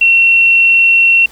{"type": "tone", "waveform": "sine", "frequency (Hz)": 2721, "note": "F7", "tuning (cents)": -46, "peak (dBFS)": -5, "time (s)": [0.01, 1.26], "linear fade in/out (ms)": 5, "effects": ["pink hiss -41 dBFS RMS until 1.31 s"]}